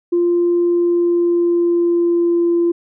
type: tone with pitch glide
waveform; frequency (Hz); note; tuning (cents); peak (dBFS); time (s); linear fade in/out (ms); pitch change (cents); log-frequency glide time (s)
sine; 347.5 to 342.5; F4 to F4; -9 to -34; -11; 0.12-2.72; 10; -25; 0.6-2.55
effects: tanh soft clip ceiling -8 dBFS